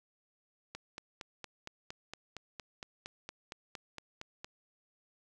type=click train; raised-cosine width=0.2 ms; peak=-25 dBFS; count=17; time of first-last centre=0.75-4.445 s; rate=4.33 Hz; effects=none